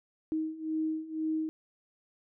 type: beating tone pair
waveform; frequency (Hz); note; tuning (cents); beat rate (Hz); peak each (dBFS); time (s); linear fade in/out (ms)
sine; 314 / 316; D#4 / D#4; +16 / +27; 2; -35 / -32; 0.32-1.49; 0
effects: none